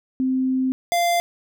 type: tone pair in turn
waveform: sine / square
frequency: 260 / 692.5 Hz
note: C4 / F5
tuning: -11 / -15 cents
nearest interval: octave + perfect fourth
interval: 1696 cents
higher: second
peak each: -18 dBFS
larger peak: neither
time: 0.2-0.72 / 0.92-1.2 s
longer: first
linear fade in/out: 0 ms
effects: none